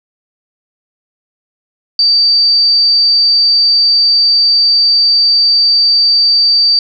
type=tone; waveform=sine; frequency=4635 Hz; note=D8; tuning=24 cents flat; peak=-6 dBFS; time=1.99-6.79 s; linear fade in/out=2 ms; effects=none